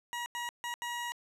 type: tone bursts at uneven times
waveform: 20% pulse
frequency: 957 Hz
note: A#5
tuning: 45 cents sharp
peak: -30 dBFS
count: 4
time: 0.13-0.26 / 0.35-0.49 / 0.64-0.74 / 0.82-1.12 s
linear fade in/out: 0 ms
effects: low-pass 12000 Hz 12 dB/octave